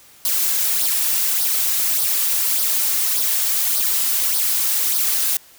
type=noise with flanger; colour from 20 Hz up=blue; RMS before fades=-19 dBFS; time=0.25-5.37 s; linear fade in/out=2 ms; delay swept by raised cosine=0.2 to 3.8 ms; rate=1.7 Hz; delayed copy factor=+0.6; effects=white hiss -48 dBFS RMS until 5.58 s